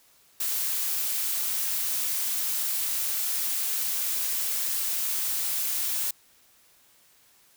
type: noise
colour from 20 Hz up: blue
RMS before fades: -28 dBFS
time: 0.4-6.11 s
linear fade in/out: 5 ms
effects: white hiss -60 dBFS RMS until 7.56 s